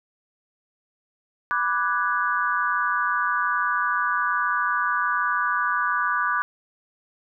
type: chord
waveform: sine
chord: G# half-diminished seventh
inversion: first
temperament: equal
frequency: 987.8 / 1174.7 / 1480 / 1661.2 Hz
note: B5 / D6 / F#6 / G#6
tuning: 0 / 0 / 0 / 0 cents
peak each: -29 / -24 / -25 / -29 dBFS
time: 1.51-6.42 s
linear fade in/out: 0 ms
effects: none